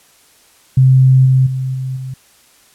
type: tone with level steps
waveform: sine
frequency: 130.81 Hz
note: C3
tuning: in tune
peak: -5 / -7 / -16 / -18 / -22 dBFS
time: 0.77-2.14 s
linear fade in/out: 5 ms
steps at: 1.25 / 1.46 / 1.74 / 1.96 s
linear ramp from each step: 10 ms
effects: white hiss -49 dBFS RMS until 2.74 s + low-pass 12000 Hz 12 dB/octave